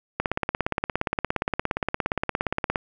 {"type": "click train", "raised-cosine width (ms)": 0.5, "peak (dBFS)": -8, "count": 45, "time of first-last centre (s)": [0.2, 2.758], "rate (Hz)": 17.2, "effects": []}